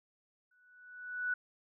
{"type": "tone with exponential growth", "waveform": "sine", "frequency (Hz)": 1480, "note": "F#6", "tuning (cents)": 0, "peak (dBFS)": -29, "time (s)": [0.51, 1.34], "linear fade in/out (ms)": 5, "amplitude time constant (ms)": 180, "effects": []}